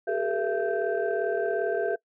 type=tone cluster; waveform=sine; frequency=390.4 / 427.9 / 473.1 / 672 / 1559 Hz; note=G4 / A4 / A#4 / E5 / G6; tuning=-7 / -48 / +26 / +33 / -10 cents; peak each=-30 / -29 / -31 / -29 / -35 dBFS; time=0.07-1.96 s; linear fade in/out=10 ms; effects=noise-tail reverb RT60 0.1 s tail -23 dB re dry + tanh soft clip ceiling -15 dBFS